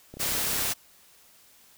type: click train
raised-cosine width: 2 ms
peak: -28 dBFS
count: 18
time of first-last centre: 0.14-0.652 s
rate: 33.2 Hz
type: noise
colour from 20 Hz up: white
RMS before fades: -28 dBFS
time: 0.19-0.74 s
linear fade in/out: 20 ms
effects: white hiss -57 dBFS RMS until 1.77 s